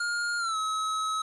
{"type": "tone with pitch glide", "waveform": "square", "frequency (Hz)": [1416, 1283.6], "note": ["F6", "E6"], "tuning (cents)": [23, -46], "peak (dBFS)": -28, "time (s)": [0, 1.22], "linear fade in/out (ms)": 5, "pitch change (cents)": -169, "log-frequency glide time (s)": [0.38, 0.57], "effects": ["resampled to 24000 Hz", "9-bit"]}